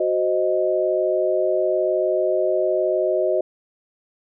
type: chord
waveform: sine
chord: C diminished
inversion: second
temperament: equal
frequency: 370 / 523.3 / 622.3 Hz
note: Gb4 / C5 / Eb5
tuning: 0 / 0 / 0 cents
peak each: -22 / -24 / -20 dBFS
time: 0-3.41 s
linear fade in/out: 5 ms
effects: none

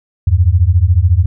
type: beating tone pair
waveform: sine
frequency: 81.6 / 95.6 Hz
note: E2 / G2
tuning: -17 / -43 cents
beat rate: 14 Hz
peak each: -10 dBFS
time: 0.27-1.26 s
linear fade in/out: 5 ms
effects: none

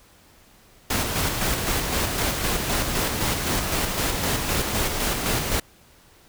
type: noise with tremolo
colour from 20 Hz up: pink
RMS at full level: -23 dBFS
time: 0.9-5.6 s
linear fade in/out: 5 ms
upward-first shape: square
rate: 3.9 Hz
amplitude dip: 35%
effects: pink hiss -54 dBFS RMS until 6.28 s

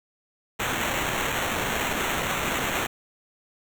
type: noise with sample-and-hold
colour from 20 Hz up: white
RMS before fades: -27 dBFS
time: 0.59-2.87 s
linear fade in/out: 10 ms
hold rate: 4900 Hz
effects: none

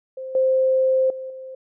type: tone with level steps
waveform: sine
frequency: 523 Hz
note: C5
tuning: 1 cent flat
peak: -29 / -15 / -29 / -33 dBFS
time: 0.17-1.55 s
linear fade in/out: 5 ms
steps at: 0.35 / 1.1 / 1.3 s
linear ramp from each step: 2 ms
effects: none

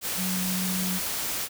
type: tone in noise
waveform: sine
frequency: 185 Hz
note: F#3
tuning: in tune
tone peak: -28 dBFS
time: 0.16-1.01 s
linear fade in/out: 50 ms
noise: white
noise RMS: -30 dBFS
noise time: 0.01-1.49 s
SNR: -1 dB
effects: none

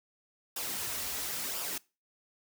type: noise with flanger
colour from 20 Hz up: white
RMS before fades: -36 dBFS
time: 0.56-1.78 s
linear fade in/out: 5 ms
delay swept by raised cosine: 0.47 to 6.27 ms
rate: 0.97 Hz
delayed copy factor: -0.55
effects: noise-tail reverb RT60 0.3 s tail -23 dB re dry

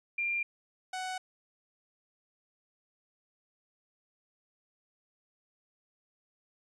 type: tone pair in turn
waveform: sine / sawtooth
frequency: 2388 / 744.4 Hz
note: D7 / F#5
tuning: +28 / +10 cents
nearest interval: octave + minor sixth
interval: 2018 cents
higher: first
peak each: -29 / -31 dBFS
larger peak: first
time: 0.18-0.43 / 0.93-1.18 s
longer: neither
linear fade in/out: 5 ms
effects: resampled to 22050 Hz

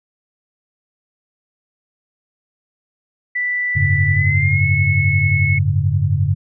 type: tone with pitch glide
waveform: sine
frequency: 1975.5 to 2192 Hz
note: B6 to C#7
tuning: 0 to -20 cents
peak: -17 dBFS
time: 3.35-5.59 s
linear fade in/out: 10 ms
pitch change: +180 cents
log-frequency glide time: 4.12-4.64 s
type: chord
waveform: sine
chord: F# suspended second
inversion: none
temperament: equal with one note detuned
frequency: 92.5 / 103.83 / 142.08 Hz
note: F#2 / G#2 / C#3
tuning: 0 / 0 / +43 cents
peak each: -18 dBFS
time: 3.75-6.35 s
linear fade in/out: 20 ms
effects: none

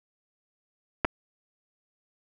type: clicks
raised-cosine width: 0.5 ms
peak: -9 dBFS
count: 2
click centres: 1.047 / 1.05 s
effects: none

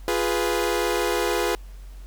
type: chord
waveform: sawtooth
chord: F diminished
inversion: none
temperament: equal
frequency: 349.2 / 415.3 / 493.9 Hz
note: F4 / Ab4 / Cb5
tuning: 0 / 0 / 0 cents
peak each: -22 dBFS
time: 0.08-1.55 s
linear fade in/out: 0 ms
effects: added 46 Hz sine -37 dBFS peak until 2.06 s + pink hiss -55 dBFS RMS until 2.06 s

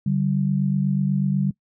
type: tone pair together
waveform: sine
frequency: 143.84 / 192 Hz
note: D3 / G3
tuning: -36 / -36 cents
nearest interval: perfect fourth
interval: 500 cents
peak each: -21 / -21 dBFS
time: 0.06-1.51 s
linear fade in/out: 5 ms
effects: noise-tail reverb RT60 0.1 s tail -22 dB re dry

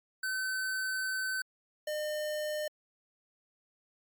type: tone pair in turn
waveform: square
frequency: 1527 / 606 Hz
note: G6 / D#5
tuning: -46 / -46 cents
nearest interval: octave + major third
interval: 1600 cents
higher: first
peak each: -32 / -33 dBFS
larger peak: first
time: 0.23-1.42 / 1.87-2.68 s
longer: first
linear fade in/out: 5 ms
effects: MP3 96 kbps

